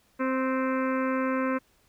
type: harmonic tone with a mistuned harmonic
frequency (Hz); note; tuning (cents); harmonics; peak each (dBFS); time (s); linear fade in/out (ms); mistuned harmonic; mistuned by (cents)
261.6; C4; 0; 1 / 2 / 4 / 5 / 6 / 7 / 8 / 9 / 10; -27 / -30 / -33 / -37 / -37 / -43 / -42 / -45 / -47; 0.19-1.59; 20; 6; -18
effects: pink hiss -65 dBFS RMS until 1.88 s